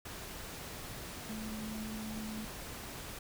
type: tone in noise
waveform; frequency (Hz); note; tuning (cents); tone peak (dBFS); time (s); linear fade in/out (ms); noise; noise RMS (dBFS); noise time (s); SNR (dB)
sine; 217.2; A3; -22; -40; 1.29-2.45; 5; pink; -45; 0.05-3.19; +2
effects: none